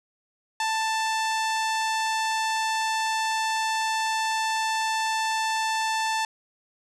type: tone with low-pass filter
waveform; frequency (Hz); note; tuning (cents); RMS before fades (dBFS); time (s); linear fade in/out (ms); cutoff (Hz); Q
sawtooth; 884; A5; +8; -26; 0.6-6.25; 2; 7400; 1.1
effects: none